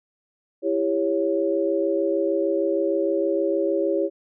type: chord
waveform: sine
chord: C# diminished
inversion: first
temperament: just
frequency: 332.6 / 399.1 / 554.4 Hz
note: E4 / G4 / C#5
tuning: +16 / +31 / 0 cents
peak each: -24 dBFS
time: 0.62-4.1 s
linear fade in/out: 50 ms
effects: none